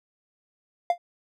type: tone with exponential decay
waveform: triangle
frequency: 698.5 Hz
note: F5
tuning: in tune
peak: -13 dBFS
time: 0.9-0.98 s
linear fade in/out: 2 ms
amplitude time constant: 17 ms
effects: none